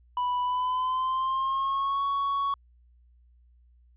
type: tone with pitch glide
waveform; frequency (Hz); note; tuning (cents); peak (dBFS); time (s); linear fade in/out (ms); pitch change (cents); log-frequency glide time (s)
triangle; 987.8 to 1115.2; B5 to C#6; 0 to +10; -23; 0.17-2.54; 2; +210; 0.42-2.04
effects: added 60 Hz sine -56 dBFS peak until 3.96 s + resampled to 8000 Hz